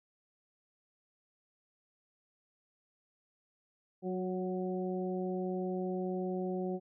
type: harmonic tone with a mistuned harmonic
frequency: 185 Hz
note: F#3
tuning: in tune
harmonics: 1 / 2 / 3 / 4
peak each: -36 / -36 / -43 / -44 dBFS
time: 4.02-6.8 s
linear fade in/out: 50 ms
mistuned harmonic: 2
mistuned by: -16 cents
effects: none